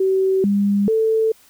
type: tone with pitch steps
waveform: sine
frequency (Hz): 381.4 / 201.5 / 443.1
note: G4 / G3 / A4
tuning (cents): -47 / +48 / +12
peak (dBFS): -14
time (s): 0-1.32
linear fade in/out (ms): 5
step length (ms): 440
effects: white hiss -52 dBFS RMS until 1.49 s